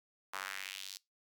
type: tone with high-pass filter sweep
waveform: sawtooth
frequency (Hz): 96.2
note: G2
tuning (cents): -32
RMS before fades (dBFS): -44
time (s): 0.33-0.98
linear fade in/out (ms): 10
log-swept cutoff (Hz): 1100 to 4800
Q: 2
effects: noise-tail reverb RT60 0.2 s tail -22 dB re dry